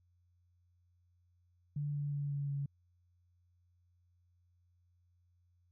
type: tone with pitch steps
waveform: sine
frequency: 145.7 / 144.44 / 143.2 / 141.96 / 140.74 Hz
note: D3 / D3 / D3 / C#3 / C#3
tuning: -13 / -28 / -43 / +42 / +27 cents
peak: -34 dBFS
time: 1.76-2.66 s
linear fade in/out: 5 ms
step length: 180 ms
effects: added 88 Hz sine -69 dBFS peak until 5.71 s